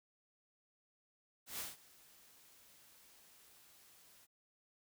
white noise with ADSR envelope, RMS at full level -42 dBFS, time 1.46-4.27 s, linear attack 130 ms, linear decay 170 ms, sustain -22 dB, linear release 33 ms, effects none

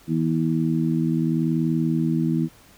harmonic tone, 80.8 Hz, E2, 34 cents flat, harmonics 2 / 3 / 4, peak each -22 / -24 / -25 dBFS, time 0.07-2.49 s, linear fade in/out 50 ms, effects pink hiss -52 dBFS RMS until 2.77 s

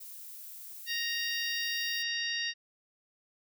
violet noise, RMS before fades -46 dBFS, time 0-2.03 s, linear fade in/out 10 ms
harmonic tone, 932.3 Hz, A#5, in tune, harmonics 2 / 3 / 4 / 5 / 6, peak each -35 / -37 / -38 / -39 / -40 dBFS, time 0.86-2.54 s, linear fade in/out 50 ms
effects none

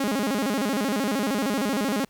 sawtooth tone with vibrato, 237.9 Hz, A#3, 35 cents sharp, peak -19 dBFS, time 0-2.05 s, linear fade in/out 5 ms, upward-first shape square, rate 13 Hz, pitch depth 240 cents each way, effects pink hiss -62 dBFS RMS until 2.09 s

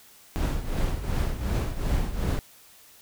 brown noise with tremolo, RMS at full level -23 dBFS, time 0.36-2.39 s, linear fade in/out 0 ms, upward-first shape triangle, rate 2.7 Hz, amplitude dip 75%, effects white hiss -53 dBFS RMS until 3.01 s

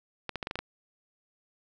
clicks, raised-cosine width 0.3 ms, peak -17 dBFS, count 7, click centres 0.293 / 0.357 / 0.428 / 0.471 / 0.511 / 0.556 / 0.59 s, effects none

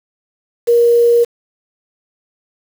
sine tone with quantisation, 472.6 Hz, A#4, 24 cents sharp, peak -7 dBFS, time 0.67-1.25 s, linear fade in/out 20 ms, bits 5, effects none

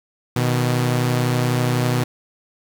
sawtooth tone pair together, 123.47 / 155.42 Hz, B2 / D#3, 0 / -2 cents, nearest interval major third, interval 398 cents, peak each -14 / -20 dBFS, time 0.36-2.04 s, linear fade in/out 5 ms, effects 7-bit

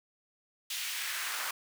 pink noise with high-pass filter sweep, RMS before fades -36 dBFS, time 0.7-1.51 s, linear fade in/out 5 ms, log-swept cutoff 2900 to 1100 Hz, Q 1.4, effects none

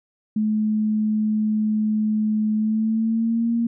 sine tone with pitch glide, 214.7 to 232.8 Hz, A3 to A#3, -42 to -2 cents, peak -18 dBFS, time 0.36-3.67 s, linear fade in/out 5 ms, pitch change +140 cents, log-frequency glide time 2.55-3.52 s, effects none

